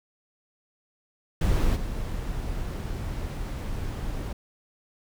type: noise with level steps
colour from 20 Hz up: brown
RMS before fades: -23 / -31 dBFS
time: 1.41-4.33 s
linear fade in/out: 5 ms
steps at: 1.75 s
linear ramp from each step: 20 ms
effects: none